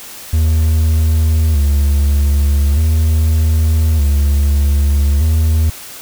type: tone with vibrato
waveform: triangle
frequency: 75.2 Hz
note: D2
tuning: 42 cents sharp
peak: -7 dBFS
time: 0.33-5.7 s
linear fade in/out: 5 ms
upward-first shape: square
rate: 0.41 Hz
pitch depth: 90 cents each way
effects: white hiss -32 dBFS RMS until 6.01 s